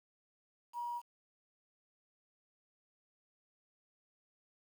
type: tone with quantisation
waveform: sine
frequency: 956 Hz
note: A#5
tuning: 43 cents sharp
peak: -37 dBFS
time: 0.73-1.02 s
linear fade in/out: 50 ms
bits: 10
effects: none